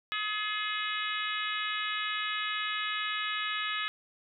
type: harmonic tone with a mistuned harmonic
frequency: 422.1 Hz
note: G#4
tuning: 28 cents sharp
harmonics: 3 / 4 / 5 / 6 / 7 / 8 / 9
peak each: -36 / -37 / -38 / -39 / -39 / -40 / -41 dBFS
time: 0.12-3.88 s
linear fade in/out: 0 ms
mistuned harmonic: 4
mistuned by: +18 cents
effects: none